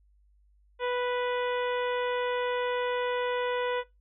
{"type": "harmonic tone", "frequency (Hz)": 493.2, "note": "B4", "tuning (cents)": -2, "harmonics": [1, 2, 3, 4, 5, 6, 7], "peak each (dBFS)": [-28, -34, -38, -40, -42, -44, -45], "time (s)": [0.79, 3.84], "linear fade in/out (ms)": 50, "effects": ["noise-tail reverb RT60 0.2 s tail -20 dB re dry", "added 50 Hz sine -60 dBFS peak until 4 s"]}